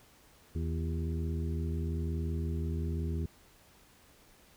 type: harmonic tone with a mistuned harmonic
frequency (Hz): 81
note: E2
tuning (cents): -30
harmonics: 1 / 2 / 3 / 4 / 5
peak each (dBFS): -32 / -38 / -42 / -44 / -46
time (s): 0.55-3.26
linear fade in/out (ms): 5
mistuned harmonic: 4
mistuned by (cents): +80
effects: pink hiss -61 dBFS RMS until 4.56 s